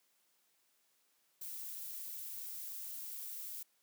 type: noise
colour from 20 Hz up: violet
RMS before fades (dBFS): -45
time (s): 1.41-3.63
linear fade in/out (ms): 5
effects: white hiss -75 dBFS RMS until 3.82 s + high-pass 200 Hz 12 dB/octave